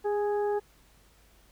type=harmonic tone with a mistuned harmonic; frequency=415.3 Hz; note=G#4; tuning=in tune; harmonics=1 / 2 / 3 / 4; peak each=-26 / -33 / -47 / -45 dBFS; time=0.04-0.6 s; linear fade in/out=20 ms; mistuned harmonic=1; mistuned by=-17 cents; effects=added 50 Hz sine -62 dBFS peak until 1.51 s + pink hiss -62 dBFS RMS until 1.51 s